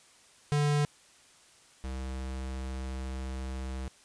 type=tone pair in turn; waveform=square; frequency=146.6 / 65.3 Hz; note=D3 / C2; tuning=-3 / -3 cents; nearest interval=octave + major second; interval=1400 cents; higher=first; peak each=-25 / -35 dBFS; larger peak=first; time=0.52-0.85 / 1.84-3.88 s; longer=second; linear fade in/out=0 ms; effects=white hiss -59 dBFS RMS until 4.04 s + resampled to 22050 Hz